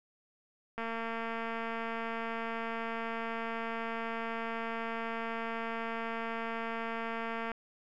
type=click train; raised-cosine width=0.5 ms; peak=-23 dBFS; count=1537; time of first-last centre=0.78-7.517 s; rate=228 Hz; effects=none